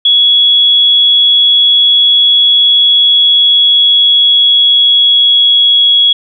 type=tone with pitch glide; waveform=sine; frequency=3360 to 3337 Hz; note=G#7 to G#7; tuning=+19 to +8 cents; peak=-4 dBFS; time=0.05-6.13 s; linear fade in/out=5 ms; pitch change=-11 cents; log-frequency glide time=2.44-5.93 s; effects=none